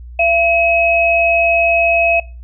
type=tone pair together; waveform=sine; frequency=677 / 2556 Hz; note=E5 / D#7; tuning=+46 / +46 cents; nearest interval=octave + major seventh; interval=2300 cents; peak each=-13 dBFS; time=0.19-2.2 s; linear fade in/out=5 ms; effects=noise-tail reverb RT60 0.3 s tail -20 dB re dry + added 60 Hz sine -30 dBFS peak until 2.43 s